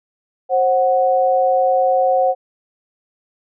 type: tone pair together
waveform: sine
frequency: 530.7 / 740 Hz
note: C5 / F#5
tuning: +24 / 0 cents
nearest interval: tritone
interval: 576 cents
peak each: -15 dBFS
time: 0.49-2.35 s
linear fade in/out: 50 ms
effects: none